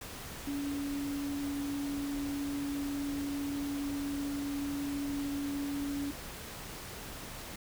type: tone in noise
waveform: sine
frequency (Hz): 283.3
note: C#4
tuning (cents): +38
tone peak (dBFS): -33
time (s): 0.47-6.11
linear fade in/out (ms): 5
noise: pink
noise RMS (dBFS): -44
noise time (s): 0.01-7.56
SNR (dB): +8
effects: none